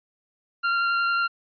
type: tone with vibrato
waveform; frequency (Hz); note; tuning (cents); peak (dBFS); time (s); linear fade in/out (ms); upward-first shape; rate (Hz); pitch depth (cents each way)
40% pulse; 1384; F6; -16; -20; 0.63-1.28; 20; sine; 11; 8
effects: resampled to 11025 Hz

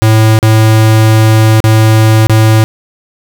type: tone with dropouts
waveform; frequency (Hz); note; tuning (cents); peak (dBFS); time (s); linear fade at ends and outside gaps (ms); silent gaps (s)
square; 110; A2; 0; -4; 0.02-2.64; 0; 0.389-0.428 / 1.603-1.641 / 2.27-2.296
effects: none

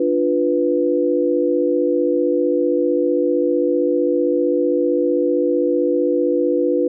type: chord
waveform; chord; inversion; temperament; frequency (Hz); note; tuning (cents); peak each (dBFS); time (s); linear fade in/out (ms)
sine; B diminished; first; equal; 293.7 / 349.2 / 493.9; D4 / F4 / B4; 0 / 0 / 0; -20 / -19 / -18; 0-6.88; 5
effects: none

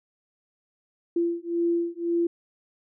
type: beating tone pair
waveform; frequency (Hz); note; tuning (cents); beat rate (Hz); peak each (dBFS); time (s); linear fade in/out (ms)
sine; 340 / 341.9; F4 / F4; -46 / -37; 1.9; -26; 1.16-2.27; 5
effects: none

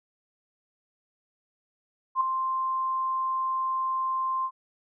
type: tone with ADSR envelope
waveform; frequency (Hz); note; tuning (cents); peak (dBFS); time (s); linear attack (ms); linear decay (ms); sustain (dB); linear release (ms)
sine; 1050; C6; +6; -18; 2.15-4.51; 58; 4; -7; 62
effects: none

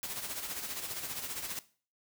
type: noise with tremolo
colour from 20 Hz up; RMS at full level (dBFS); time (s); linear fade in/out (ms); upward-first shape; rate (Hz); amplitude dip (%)
white; -37; 0.03-1.59; 0; sine; 15; 55
effects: noise-tail reverb RT60 0.4 s tail -17 dB re dry

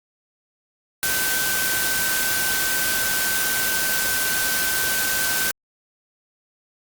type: tone in noise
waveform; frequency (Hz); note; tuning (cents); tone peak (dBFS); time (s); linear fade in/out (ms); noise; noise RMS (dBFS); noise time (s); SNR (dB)
sine; 1535; G6; -37; -25; 1.03-5.51; 0; white; -23; 1.03-5.51; -5
effects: Opus 48 kbps

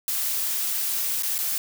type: noise with dropouts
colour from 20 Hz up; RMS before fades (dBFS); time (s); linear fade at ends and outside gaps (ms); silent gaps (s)
blue; -26; 0.08-1.58; 1; 1.224-1.232 / 1.381-1.387
effects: none

